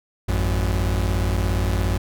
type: tone pair together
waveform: 40% pulse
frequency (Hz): 54.35 / 91.5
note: A1 / F#2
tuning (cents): -21 / -19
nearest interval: major sixth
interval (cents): 902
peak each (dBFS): -21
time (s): 0.28-1.98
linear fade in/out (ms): 10
effects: none